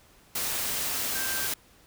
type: tone in noise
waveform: sine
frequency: 1572 Hz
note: G6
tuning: 4 cents sharp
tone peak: -35 dBFS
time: 1.15-1.47 s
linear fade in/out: 5 ms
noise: white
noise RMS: -30 dBFS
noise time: 0.35-1.54 s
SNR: -8 dB
effects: pink hiss -58 dBFS RMS until 1.86 s